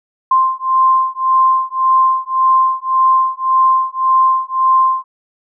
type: beating tone pair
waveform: sine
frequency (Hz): 1046.5 / 1048.3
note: C6 / C6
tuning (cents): 0 / +3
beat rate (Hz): 1.8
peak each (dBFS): -13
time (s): 0.31-5.04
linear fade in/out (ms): 5
effects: none